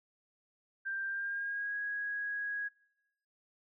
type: tone with pitch glide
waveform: sine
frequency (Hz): 1581 to 1655.8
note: G6 to G#6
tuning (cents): +14 to -6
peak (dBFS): -34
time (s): 0.85-2.69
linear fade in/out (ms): 20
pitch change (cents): +80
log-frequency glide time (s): 1.06-1.76
effects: noise-tail reverb RT60 0.9 s tail -25 dB re dry